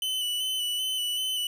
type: tone with vibrato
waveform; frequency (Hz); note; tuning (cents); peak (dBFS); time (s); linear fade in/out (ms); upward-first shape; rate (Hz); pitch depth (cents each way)
45% pulse; 3000; F#7; +23; -27; 0.02-1.47; 2; square; 2.6; 22
effects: none